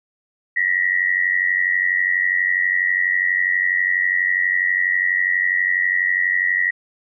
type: tone with amplitude modulation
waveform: sine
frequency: 1921 Hz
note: B6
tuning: 48 cents flat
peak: -12 dBFS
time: 0.56-6.71 s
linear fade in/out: 10 ms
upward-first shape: sine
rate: 92.2 Hz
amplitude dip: 85%
effects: none